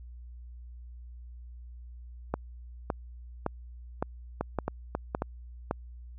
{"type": "two click trains", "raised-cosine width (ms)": 1, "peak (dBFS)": [-14, -15], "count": [7, 4], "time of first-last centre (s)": [[2.34, 5.711], [4.41, 5.221]], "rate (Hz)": [1.78, 3.7], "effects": ["added 60 Hz sine -43 dBFS peak until 6.18 s"]}